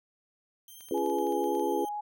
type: tone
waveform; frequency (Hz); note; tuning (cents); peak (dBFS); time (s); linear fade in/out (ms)
5% pulse; 3152; G7; +9; -39; 0.68-1.89; 2
type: clicks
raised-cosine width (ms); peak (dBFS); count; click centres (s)
0.2; -36; 11; 0.808 / 0.887 / 0.978 / 1.062 / 1.099 / 1.186 / 1.269 / 1.324 / 1.441 / 1.551 / 1.596
type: chord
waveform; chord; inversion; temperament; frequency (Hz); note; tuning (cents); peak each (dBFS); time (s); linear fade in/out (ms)
sine; C# dominant seventh; none; equal with one note detuned; 277.2 / 342.8 / 415.3 / 493.9; C#4 / E#4 / G#4 / B4; 0 / -32 / 0 / 0; -35 / -31 / -31 / -34; 0.91-1.85; 2
type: tone with vibrato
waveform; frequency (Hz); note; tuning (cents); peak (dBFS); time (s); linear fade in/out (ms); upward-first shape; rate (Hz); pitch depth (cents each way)
sine; 843; G#5; +26; -32; 0.94-2.01; 10; triangle; 1.8; 28
effects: none